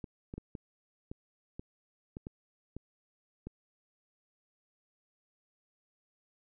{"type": "clicks", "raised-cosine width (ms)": 3, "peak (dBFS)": -28, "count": 10, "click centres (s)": [0.042, 0.339, 0.38, 0.552, 1.115, 1.595, 2.169, 2.269, 2.766, 3.47], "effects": []}